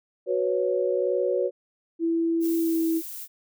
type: chord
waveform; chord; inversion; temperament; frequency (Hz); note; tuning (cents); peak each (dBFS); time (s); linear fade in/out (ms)
sine; F# suspended fourth; none; just; 370 / 493.3 / 555; F#4 / B4 / C#5; 0 / -2 / +2; -26; 0.26-1.51; 50
type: tone with pitch glide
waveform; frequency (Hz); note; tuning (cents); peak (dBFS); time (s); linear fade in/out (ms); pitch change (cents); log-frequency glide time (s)
sine; 331.8 to 326.7; E4 to E4; +11 to -15; -21; 1.99-3.02; 50; -26; 2.56-2.81
type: noise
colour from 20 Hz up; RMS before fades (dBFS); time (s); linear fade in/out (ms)
violet; -37; 2.4-3.28; 50
effects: none